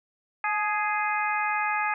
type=harmonic tone with a mistuned harmonic; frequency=416.1 Hz; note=G#4; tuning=3 cents sharp; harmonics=2 / 3 / 4 / 5 / 6; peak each=-28 / -30 / -31 / -32 / -33 dBFS; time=0.44-1.94 s; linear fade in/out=2 ms; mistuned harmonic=2; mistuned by=+37 cents; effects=none